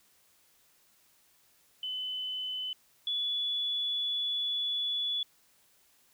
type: tone pair in turn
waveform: sine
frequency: 3021 / 3425 Hz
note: F#7 / A7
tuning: +35 / -47 cents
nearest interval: major second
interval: 218 cents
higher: second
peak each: -33 / -29 dBFS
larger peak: second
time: 1.83-2.73 / 3.07-5.23 s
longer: second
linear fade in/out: 2 ms
effects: white hiss -66 dBFS RMS until 6.13 s

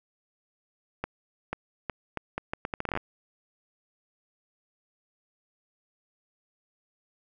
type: accelerating click train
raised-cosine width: 0.5 ms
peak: -15 dBFS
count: 16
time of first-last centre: 1.04-2.974 s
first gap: 490 ms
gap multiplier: 0.75
effects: none

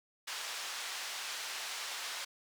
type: band-pass noise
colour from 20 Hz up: white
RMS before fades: -41 dBFS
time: 0.27-2.25 s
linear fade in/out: 10 ms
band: 810 to 5300 Hz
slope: 12 dB/octave
effects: none

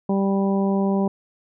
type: harmonic tone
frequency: 196 Hz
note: G3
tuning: in tune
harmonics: 1 / 2 / 3 / 4 / 5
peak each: -19 / -25 / -29 / -31 / -33 dBFS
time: 0.09-1.08 s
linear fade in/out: 5 ms
effects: none

